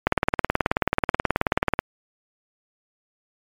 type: click train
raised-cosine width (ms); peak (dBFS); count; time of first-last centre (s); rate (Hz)
0.5; -3; 33; 0.07-1.79; 18.6
effects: MP3 96 kbps